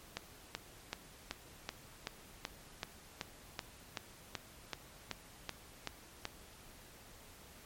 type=click train; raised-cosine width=0.2 ms; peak=-20 dBFS; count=17; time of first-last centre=0.17-6.254 s; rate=2.63 Hz; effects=pink hiss -57 dBFS RMS until 7.65 s + MP3 64 kbps